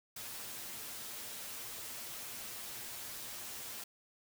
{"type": "noise with comb filter", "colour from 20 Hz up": "white", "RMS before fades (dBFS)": -45, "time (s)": [0.16, 3.84], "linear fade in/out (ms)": 5, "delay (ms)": 8.6, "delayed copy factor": 0.65, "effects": []}